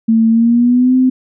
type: tone with pitch glide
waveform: sine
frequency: 225 to 257 Hz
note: A3 to C4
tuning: +39 to -31 cents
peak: -7 dBFS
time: 0.08-1.1 s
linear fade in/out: 10 ms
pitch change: +230 cents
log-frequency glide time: 0.29-0.95 s
effects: none